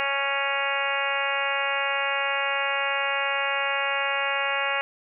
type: harmonic tone with a mistuned harmonic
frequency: 277.2 Hz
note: C#4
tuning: in tune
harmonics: 2 / 3 / 4 / 5 / 6 / 7 / 8 / 9 / 10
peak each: -32 / -32 / -32 / -32 / -32 / -32 / -32 / -32 / -32 dBFS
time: 0-4.81 s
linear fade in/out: 0 ms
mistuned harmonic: 10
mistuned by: +18 cents
effects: none